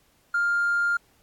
sine tone with hard clipping, 1402 Hz, F6, 6 cents sharp, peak -21 dBFS, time 0.34-0.97 s, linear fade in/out 5 ms, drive 1 dB, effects pink hiss -63 dBFS RMS until 1.22 s + AAC 64 kbps

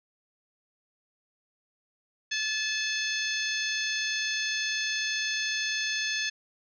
harmonic tone with a mistuned harmonic, 866 Hz, A5, 28 cents flat, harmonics 2 / 3 / 4 / 5 / 6 / 7, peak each -32 / -34 / -35 / -36 / -37 / -37 dBFS, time 2.31-6.3 s, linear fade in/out 10 ms, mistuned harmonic 7, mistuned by +73 cents, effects none

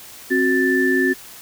sine tone cluster, 264.6 / 367.1 / 1764 Hz, C4 / F#4 / A6, +20 / -14 / +4 cents, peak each -19 dBFS, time 0.3-1.14 s, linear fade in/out 20 ms, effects white hiss -40 dBFS RMS until 1.41 s

